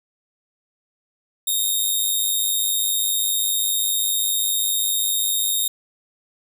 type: tone with amplitude modulation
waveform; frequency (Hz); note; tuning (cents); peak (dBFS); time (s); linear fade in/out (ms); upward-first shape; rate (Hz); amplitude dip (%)
10% pulse; 3705; A#7; -11; -9; 1.47-5.68; 5; sine; 100; 55
effects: none